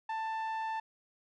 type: tone with low-pass filter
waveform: sawtooth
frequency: 886 Hz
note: A5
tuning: 12 cents sharp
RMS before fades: -36 dBFS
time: 0.09-0.8 s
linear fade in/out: 5 ms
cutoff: 1800 Hz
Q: 0.51
effects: none